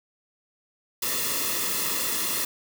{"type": "noise with comb filter", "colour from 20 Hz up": "white", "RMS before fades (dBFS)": -27, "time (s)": [1.02, 2.45], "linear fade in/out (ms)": 5, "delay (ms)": 1.3, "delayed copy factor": -0.75, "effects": []}